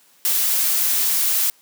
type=noise; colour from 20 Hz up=blue; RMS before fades=-19 dBFS; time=0.25-1.5 s; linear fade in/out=0 ms; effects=white hiss -55 dBFS RMS until 1.61 s + high-pass 150 Hz 12 dB/octave